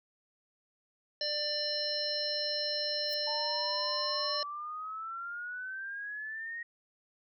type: harmonic tone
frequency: 593 Hz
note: D5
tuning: 17 cents sharp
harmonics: 1 / 3 / 5 / 7 / 9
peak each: -37 / -43 / -44 / -35 / -35 dBFS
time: 1.21-4.43 s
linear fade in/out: 2 ms
type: noise with exponential growth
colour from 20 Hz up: violet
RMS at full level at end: -43 dBFS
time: 3.04-3.14 s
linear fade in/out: 0 ms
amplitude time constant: 21 ms
type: exponential sweep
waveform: sine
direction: up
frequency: 891 to 1882 Hz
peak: -37 dBFS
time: 3.27-6.63 s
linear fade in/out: 5 ms
effects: none